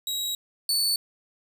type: tone pair in turn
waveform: sawtooth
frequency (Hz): 3837 / 4476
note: A#7 / C#8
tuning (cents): +49 / +16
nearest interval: minor third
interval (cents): 267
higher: second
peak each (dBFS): -24 / -19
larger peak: second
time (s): 0.07-0.35 / 0.69-0.96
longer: first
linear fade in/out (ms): 2
effects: none